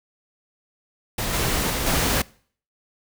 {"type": "noise with level steps", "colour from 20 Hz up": "pink", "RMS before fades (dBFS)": [-26, -23, -25, -21], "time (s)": [1.18, 2.22], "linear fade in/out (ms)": 5, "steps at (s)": [1.33, 1.7, 1.86], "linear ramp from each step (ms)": 5, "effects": ["noise-tail reverb RT60 0.5 s tail -23 dB re dry"]}